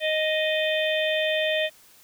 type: harmonic tone with a mistuned harmonic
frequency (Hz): 622.3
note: D#5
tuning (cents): 0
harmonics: 1 / 3 / 4 / 5 / 6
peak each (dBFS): -24 / -29 / -30 / -31 / -32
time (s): 0-1.7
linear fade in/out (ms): 50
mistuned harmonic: 6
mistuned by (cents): -88
effects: white hiss -54 dBFS RMS until 2.03 s